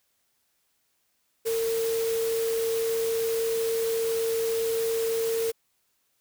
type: tone in noise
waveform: sine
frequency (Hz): 454.4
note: A#4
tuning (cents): -44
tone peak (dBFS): -24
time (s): 1.45-5.52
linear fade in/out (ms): 20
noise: white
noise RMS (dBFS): -36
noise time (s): 1.45-5.52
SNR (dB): +9
effects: white hiss -72 dBFS RMS until 6.2 s